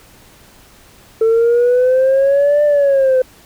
sine exponential two-way sweep, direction up then down, 444.4 to 594 to 509 Hz, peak -7 dBFS, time 1.21-3.22 s, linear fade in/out 5 ms, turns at 2.64 s, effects tanh soft clip ceiling -7 dBFS + pink hiss -45 dBFS RMS until 3.45 s

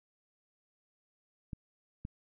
clicks, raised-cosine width 5 ms, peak -27 dBFS, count 2, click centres 1.532 / 2.051 s, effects none

